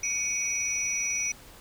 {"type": "tone cluster", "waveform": "sine", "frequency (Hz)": [2258, 2494, 5860], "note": ["C#7", "D#7", "F#8"], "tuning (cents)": [31, 3, -18], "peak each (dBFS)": [-33, -35, -27], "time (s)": [0.03, 1.32], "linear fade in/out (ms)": 5, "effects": ["tanh soft clip ceiling -19 dBFS", "pink hiss -50 dBFS RMS until 1.6 s"]}